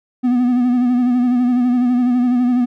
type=tone with vibrato; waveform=triangle; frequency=246.9 Hz; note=B3; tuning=in tune; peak=-10 dBFS; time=0.23-2.66 s; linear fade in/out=20 ms; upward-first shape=sine; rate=12 Hz; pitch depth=44 cents each way; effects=none